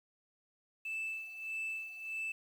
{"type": "tone with tremolo", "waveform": "sine", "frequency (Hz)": 2637, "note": "E7", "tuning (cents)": 0, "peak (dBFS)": -33, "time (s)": [0.85, 2.32], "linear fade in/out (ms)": 5, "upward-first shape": "sine", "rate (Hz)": 1.6, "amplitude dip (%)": 75, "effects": ["tanh soft clip ceiling -34 dBFS", "10-bit"]}